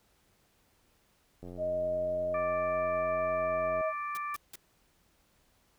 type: click train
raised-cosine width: 2 ms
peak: -32 dBFS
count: 213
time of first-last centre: 1.43-3.809 s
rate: 89.1 Hz
type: tone with pitch glide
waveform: sine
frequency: 622.3 to 633.2 Hz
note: D#5 to D#5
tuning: 0 to +30 cents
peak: -29 dBFS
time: 1.57-3.93 s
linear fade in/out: 50 ms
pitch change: +30 cents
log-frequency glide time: 2.35-3.21 s
type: harmonic tone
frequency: 587.3 Hz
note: D5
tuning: in tune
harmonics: 2 / 3 / 4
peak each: -34 / -44 / -43 dBFS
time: 2.34-4.36 s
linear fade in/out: 5 ms
type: noise bursts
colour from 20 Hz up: white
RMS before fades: -45 dBFS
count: 3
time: 4.15-4.556 s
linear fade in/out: 0 ms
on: 22 ms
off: 170 ms
effects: pink hiss -69 dBFS RMS until 5.78 s